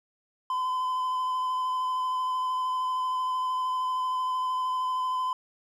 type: tone with vibrato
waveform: triangle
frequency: 1019 Hz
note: C6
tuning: 46 cents flat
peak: -24 dBFS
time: 0.5-5.33 s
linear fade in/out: 2 ms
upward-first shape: square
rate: 13 Hz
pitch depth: 11 cents each way
effects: none